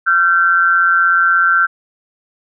sine tone pair together, 1369 / 1545.5 Hz, F6 / G6, -35 / -25 cents, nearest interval major second, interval 210 cents, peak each -12 dBFS, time 0.06-1.67 s, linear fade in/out 20 ms, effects none

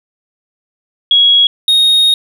sine / triangle tone pair in turn, 3322 / 3729 Hz, G#7 / A#7, 0 / 0 cents, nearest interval major second, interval 200 cents, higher second, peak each -5 dBFS, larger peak neither, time 1.11-1.47 / 1.68-2.14 s, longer second, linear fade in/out 2 ms, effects none

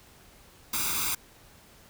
white noise with comb filter, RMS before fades -29 dBFS, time 0.73-1.15 s, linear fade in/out 5 ms, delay 0.82 ms, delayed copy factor +0.85, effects pink hiss -55 dBFS RMS until 1.89 s

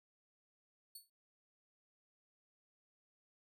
10% pulse tone with exponential decay, 4435 Hz, C#8, in tune, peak -40 dBFS, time 0.95-1.1 s, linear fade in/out 5 ms, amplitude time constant 32 ms, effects none

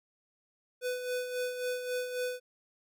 square tone with tremolo, 498.6 Hz, B4, 16 cents sharp, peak -31 dBFS, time 0.81-2.4 s, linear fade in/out 50 ms, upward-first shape sine, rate 3.7 Hz, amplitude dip 55%, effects none

